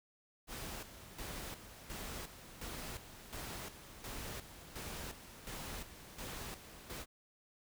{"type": "noise with tremolo", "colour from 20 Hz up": "pink", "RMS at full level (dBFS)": -45, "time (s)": [0.47, 7.06], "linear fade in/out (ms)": 50, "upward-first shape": "square", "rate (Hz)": 1.4, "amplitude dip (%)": 65, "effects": []}